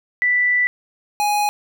sine / square tone pair in turn, 1975.5 / 830.6 Hz, B6 / G#5, 0 / 0 cents, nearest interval octave + minor third, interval 1500 cents, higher first, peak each -14 / -17 dBFS, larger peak first, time 0.22-0.67 / 1.2-1.49 s, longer first, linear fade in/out 0 ms, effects none

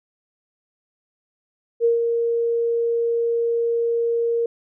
sine tone with ADSR envelope, 466.2 Hz, A#4, in tune, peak -13 dBFS, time 1.8-4.46 s, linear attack 47 ms, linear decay 140 ms, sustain -5 dB, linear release 3 ms, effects none

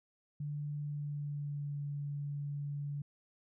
sine tone with pitch glide, 146.83 to 143.89 Hz, D3 to D3, 0 to -35 cents, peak -36 dBFS, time 0.4-3.02 s, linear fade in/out 5 ms, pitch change -35 cents, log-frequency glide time 0.79-1.8 s, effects none

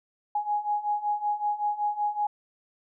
sine beating tone pair, 829 / 834.3 Hz, G#5 / G#5, -3 / +8 cents, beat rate 5.3 Hz, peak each -30 / -27 dBFS, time 0.35-2.27 s, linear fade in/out 5 ms, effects none

